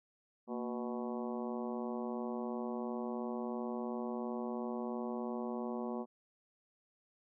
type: harmonic tone with a mistuned harmonic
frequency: 122.9 Hz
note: B2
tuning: 8 cents flat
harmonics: 2 / 3 / 4 / 5 / 6 / 7 / 8 / 9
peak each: -39 / -43 / -45 / -47 / -49 / -50 / -51 / -52 dBFS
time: 0.47-6.06 s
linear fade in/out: 50 ms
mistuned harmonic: 2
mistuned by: -92 cents
effects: none

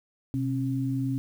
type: tone pair together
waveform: sine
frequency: 127.42 / 270 Hz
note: C3 / C#4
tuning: -45 / -45 cents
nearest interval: octave + minor second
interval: 1300 cents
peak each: -28 dBFS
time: 0.34-1.18 s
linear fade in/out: 0 ms
effects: 9-bit

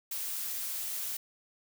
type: noise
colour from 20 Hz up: blue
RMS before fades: -36 dBFS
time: 0.11-1.17 s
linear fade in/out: 5 ms
effects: none

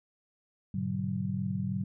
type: chord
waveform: sine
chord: G# half-diminished seventh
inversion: none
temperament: equal with one note detuned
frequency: 103.83 / 123.47 / 146.83 / 189.65 Hz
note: G#2 / B2 / D3 / F#3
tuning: 0 / 0 / 0 / +43 cents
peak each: -36 / -38 / -37 / -32 dBFS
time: 0.74-1.84 s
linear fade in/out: 5 ms
effects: none

